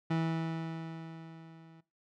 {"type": "tone with level ramp", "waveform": "30% pulse", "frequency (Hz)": 163.1, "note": "E3", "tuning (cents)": -18, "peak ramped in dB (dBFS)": [-25, -52], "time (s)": [0.1, 1.81], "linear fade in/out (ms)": 10, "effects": ["noise-tail reverb RT60 0.3 s tail -19 dB re dry", "low-pass 3000 Hz 12 dB/octave"]}